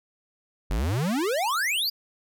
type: exponential sweep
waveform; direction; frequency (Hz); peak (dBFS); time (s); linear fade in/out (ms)
square; up; 43 to 4978; -24; 0.7-1.9; 10
effects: none